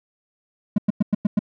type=tone bursts; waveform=triangle; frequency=206.9 Hz; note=G#3; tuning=6 cents flat; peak=-12 dBFS; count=6; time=0.76-1.392 s; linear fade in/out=5 ms; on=22 ms; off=100 ms; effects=none